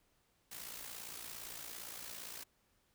white noise with amplitude modulation, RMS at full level -45 dBFS, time 0.51-2.44 s, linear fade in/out 10 ms, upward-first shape sine, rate 57.5 Hz, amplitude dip 60%, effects pink hiss -75 dBFS RMS until 2.94 s

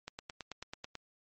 click train, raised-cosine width 0.2 ms, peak -24 dBFS, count 9, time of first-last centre 0.08-0.953 s, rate 9.16 Hz, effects MP3 32 kbps

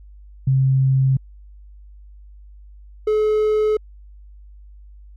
sine / triangle tone pair in turn, 133.1 / 428.2 Hz, C3 / A4, +30 / -47 cents, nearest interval octave + minor sixth, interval 2023 cents, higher second, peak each -13 dBFS, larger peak neither, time 0.47-1.17 / 3.07-3.77 s, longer neither, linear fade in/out 5 ms, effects added 50 Hz sine -40 dBFS peak until 5.16 s

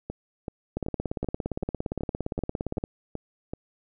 two click trains, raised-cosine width 2 ms, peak -19 / -15 dBFS, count 10 / 37, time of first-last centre 0.1-3.535 / 0.77-2.839 s, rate 2.62 / 17.4 Hz, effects none

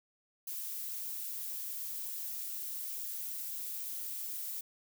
violet noise, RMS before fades -40 dBFS, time 0.47-4.61 s, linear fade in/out 5 ms, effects none

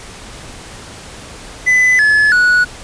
triangle tone with pitch steps, 2005 / 1715.5 / 1467.7 Hz, B6 / A6 / F#6, +26 / -44 / -14 cents, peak -6 dBFS, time 1.66-2.65 s, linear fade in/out 20 ms, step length 330 ms, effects pink hiss -33 dBFS RMS until 2.83 s + resampled to 22050 Hz

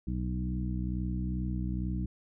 harmonic tone with a mistuned harmonic, 62.3 Hz, B1, 16 cents sharp, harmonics 1 / 2 / 3 / 4 / 5, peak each -33 / -37 / -35 / -44 / -41 dBFS, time 0.07-2.06 s, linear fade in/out 5 ms, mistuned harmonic 1, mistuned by +34 cents, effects none

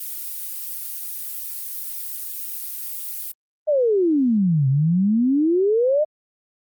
violet noise, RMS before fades -30 dBFS, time 0-3.32 s, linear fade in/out 5 ms
sine exponential two-way sweep, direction down then up, 629 to 130 to 629 Hz, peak -15 dBFS, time 3.67-6.05 s, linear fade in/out 20 ms, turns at 4.68 s
effects Opus 32 kbps

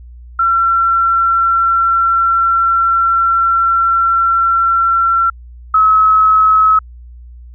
sine tone pair in turn, 1356 / 1286.6 Hz, E6 / E6, +49 / -42 cents, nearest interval minor second, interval 91 cents, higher first, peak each -9 / -6 dBFS, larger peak second, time 0.39-5.3 / 5.74-6.79 s, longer first, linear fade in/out 5 ms, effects added 60 Hz sine -32 dBFS peak until 7.54 s

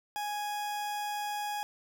40% pulse tone, 830.6 Hz, G#5, in tune, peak -32 dBFS, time 0.16-1.63 s, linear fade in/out 0 ms, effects none

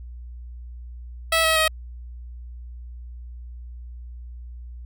10% pulse tone with pitch steps, 652 / 641.9 / 632 Hz, E5 / E5 / D#5, -19 / -46 / +27 cents, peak -9 dBFS, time 1.32-1.68 s, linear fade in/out 5 ms, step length 120 ms, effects added 60 Hz sine -35 dBFS peak until 4.85 s

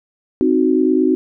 sine chord, C diminished, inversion none, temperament equal, 261.6 / 311.1 / 370 Hz, C4 / Eb4 / Gb4, 0 / 0 / 0 cents, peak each -16 dBFS, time 0.41-1.15 s, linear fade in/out 0 ms, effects none

